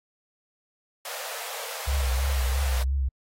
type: high-pass noise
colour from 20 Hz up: pink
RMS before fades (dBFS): -36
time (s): 1.05-2.83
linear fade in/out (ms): 2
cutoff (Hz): 460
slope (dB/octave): 96
type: tone with vibrato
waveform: sine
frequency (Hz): 66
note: C2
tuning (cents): +16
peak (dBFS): -22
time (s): 1.87-3.09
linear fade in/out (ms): 10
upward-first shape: triangle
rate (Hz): 3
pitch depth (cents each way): 100
effects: AAC 48 kbps